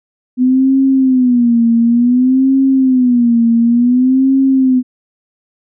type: tone with vibrato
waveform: sine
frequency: 249.2 Hz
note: B3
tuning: 16 cents sharp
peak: -7 dBFS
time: 0.37-4.83 s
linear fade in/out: 50 ms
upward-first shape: sine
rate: 0.56 Hz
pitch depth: 130 cents each way
effects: none